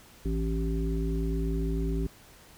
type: harmonic tone with a mistuned harmonic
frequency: 54.6 Hz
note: A1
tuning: 13 cents flat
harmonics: 1 / 3 / 5 / 7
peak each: -28 / -33 / -35 / -36 dBFS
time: 0.25-2.07 s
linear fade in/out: 5 ms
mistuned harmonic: 7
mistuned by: +18 cents
effects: pink hiss -54 dBFS RMS until 2.57 s